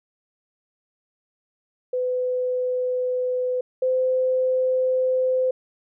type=tone pair in turn; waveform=sine; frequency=503 / 513.6 Hz; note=B4 / C5; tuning=+32 / -32 cents; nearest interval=unison; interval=36 cents; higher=second; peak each=-21 / -18 dBFS; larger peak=second; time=1.93-3.61 / 3.82-5.51 s; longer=second; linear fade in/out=5 ms; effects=none